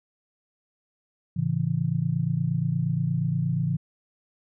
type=chord; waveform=sine; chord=A major; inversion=none; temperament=equal with one note detuned; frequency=110 / 138.59 / 167.02 Hz; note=A2 / C#3 / E3; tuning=0 / 0 / +23 cents; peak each=-30 / -26 / -26 dBFS; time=1.36-3.77 s; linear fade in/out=10 ms; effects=none